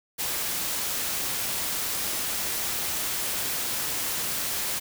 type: noise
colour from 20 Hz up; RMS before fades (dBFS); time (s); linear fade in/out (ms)
white; -29; 0.18-4.8; 20
effects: none